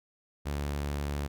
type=tone; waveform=sawtooth; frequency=72 Hz; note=D2; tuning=34 cents flat; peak=-27 dBFS; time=0.45-1.28 s; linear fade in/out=20 ms; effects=none